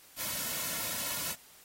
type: noise with comb filter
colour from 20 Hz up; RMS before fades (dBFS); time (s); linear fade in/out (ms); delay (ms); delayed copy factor
white; -35; 0.16-1.36; 50; 2.5; -0.65
effects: white hiss -57 dBFS RMS until 1.64 s + AAC 48 kbps